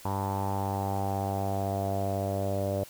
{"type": "tone with low-pass filter sweep", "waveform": "sawtooth", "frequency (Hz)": 98, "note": "G2", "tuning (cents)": 0, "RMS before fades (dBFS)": -30, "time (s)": [0.05, 2.84], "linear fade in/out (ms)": 5, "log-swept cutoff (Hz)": [930, 590], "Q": 6.8, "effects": ["white hiss -50 dBFS RMS until 2.89 s"]}